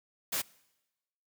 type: noise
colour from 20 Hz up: white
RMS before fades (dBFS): -32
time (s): 0.32-0.42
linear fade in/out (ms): 10
effects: noise-tail reverb RT60 1.0 s tail -23 dB re dry + high-pass 100 Hz 12 dB/octave